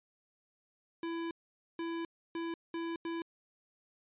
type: tone bursts at uneven times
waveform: square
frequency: 333.4 Hz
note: E4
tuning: 20 cents sharp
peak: -36 dBFS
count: 5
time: 1.03-1.31 / 1.79-2.05 / 2.35-2.54 / 2.74-2.96 / 3.05-3.22 s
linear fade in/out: 2 ms
effects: resampled to 8000 Hz